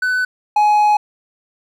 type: tone pair in turn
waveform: triangle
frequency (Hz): 1502 / 839.3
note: F#6 / G#5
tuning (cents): +26 / +18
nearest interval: minor seventh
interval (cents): 1008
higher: first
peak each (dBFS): -13 / -8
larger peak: second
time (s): 0.02-0.25 / 0.56-0.97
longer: second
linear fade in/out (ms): 5
effects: none